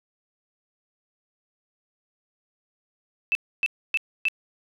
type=tone bursts; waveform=sine; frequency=2637 Hz; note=E7; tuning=in tune; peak=-19 dBFS; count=4; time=3.32-4.284 s; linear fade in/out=0 ms; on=31 ms; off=280 ms; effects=none